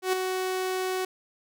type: tone with ADSR envelope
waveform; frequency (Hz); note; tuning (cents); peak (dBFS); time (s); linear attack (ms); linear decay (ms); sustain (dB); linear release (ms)
sawtooth; 372.8; F#4; +13; -17; 0.02-1.05; 110; 5; -6; 4
effects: none